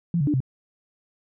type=tone with pitch steps; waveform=sine; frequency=170.4 / 141.5 / 297.1 / 130.7 Hz; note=F3 / C#3 / D4 / C3; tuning=-42 / +36 / +20 / -1 cents; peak=-19 dBFS; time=0.14-0.404 s; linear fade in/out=2 ms; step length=66 ms; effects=none